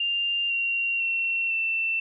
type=tone with pitch steps; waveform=sine; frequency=2794 / 2756 / 2718 / 2680 Hz; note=F7 / F7 / F7 / E7; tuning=0 / -24 / -48 / +28 cents; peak=-23 dBFS; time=0-2 s; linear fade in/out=5 ms; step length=500 ms; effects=none